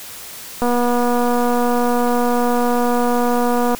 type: click train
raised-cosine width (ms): 1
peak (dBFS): -6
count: 758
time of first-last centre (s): 0.62-3.748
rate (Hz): 242
effects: white hiss -34 dBFS RMS until 3.79 s